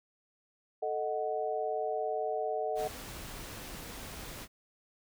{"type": "chord", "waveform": "sine", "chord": "D# diminished", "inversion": "second", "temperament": "equal", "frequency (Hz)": [440, 622.3, 740], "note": ["A4", "D#5", "F#5"], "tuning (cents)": [0, 0, 0], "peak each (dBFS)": -35, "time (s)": [0.82, 2.88], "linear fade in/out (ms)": 10}
{"type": "noise", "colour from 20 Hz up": "pink", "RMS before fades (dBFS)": -44, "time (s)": [2.75, 4.48], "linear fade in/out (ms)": 50}
{"effects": []}